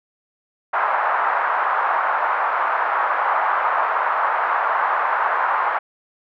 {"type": "band-pass noise", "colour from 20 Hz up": "pink", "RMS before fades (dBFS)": -20, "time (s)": [0.73, 5.79], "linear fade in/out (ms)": 10, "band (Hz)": [830, 1400], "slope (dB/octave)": 24, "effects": []}